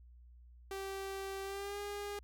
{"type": "tone with pitch glide", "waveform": "sawtooth", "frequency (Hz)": [389, 408.1], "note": ["G4", "G#4"], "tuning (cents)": [-13, -30], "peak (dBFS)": -36, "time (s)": [0.71, 2.19], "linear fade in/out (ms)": 2, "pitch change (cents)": 83, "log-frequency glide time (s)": [1.43, 1.79], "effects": ["added 60 Hz sine -55 dBFS peak until 2.23 s"]}